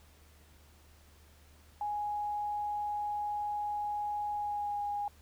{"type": "tone with pitch glide", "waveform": "sine", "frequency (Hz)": [830.6, 820.6], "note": ["G#5", "G#5"], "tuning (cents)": [0, -21], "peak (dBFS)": -32, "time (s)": [1.81, 5.08], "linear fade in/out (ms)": 2, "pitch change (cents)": -21, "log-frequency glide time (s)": [4.32, 4.82], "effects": ["added 75 Hz sine -59 dBFS peak until 5.21 s", "pink hiss -63 dBFS RMS until 5.21 s"]}